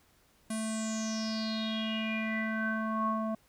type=tone with low-pass filter sweep; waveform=square; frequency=220 Hz; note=A3; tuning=in tune; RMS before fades=-33 dBFS; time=0.5-3.35 s; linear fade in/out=5 ms; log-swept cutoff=10000 to 860 Hz; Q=8.2; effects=pink hiss -66 dBFS RMS until 3.48 s